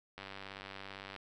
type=click train; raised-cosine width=0.3 ms; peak=-29 dBFS; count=97; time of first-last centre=0.18-1.163 s; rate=97.7 Hz; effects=none